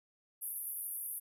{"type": "band-pass noise", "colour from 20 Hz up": "pink", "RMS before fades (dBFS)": -41, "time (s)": [0.41, 1.2], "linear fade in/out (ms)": 20, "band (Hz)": [10000, 14000], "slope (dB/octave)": 96, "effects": []}